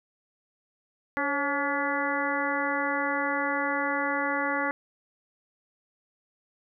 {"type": "harmonic tone with a mistuned harmonic", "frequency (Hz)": 284.9, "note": "C#4", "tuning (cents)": 48, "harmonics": [1, 2, 3, 4, 5, 6, 7], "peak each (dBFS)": [-33, -33, -33, -33, -33, -33, -33], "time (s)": [1.17, 4.71], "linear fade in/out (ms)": 0, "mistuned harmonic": 2, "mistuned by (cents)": -60, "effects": []}